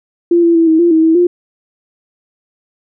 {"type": "tone with pitch steps", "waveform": "sine", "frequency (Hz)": [343.7, 337.6, 330.2, 319.6, 344, 320, 323.7, 352.4], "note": ["F4", "E4", "E4", "D#4", "F4", "D#4", "E4", "F4"], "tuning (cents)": [-28, 41, 3, 47, -26, 49, -31, 16], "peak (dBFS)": -6, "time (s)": [0.31, 1.27], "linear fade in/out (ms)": 5, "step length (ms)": 120, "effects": []}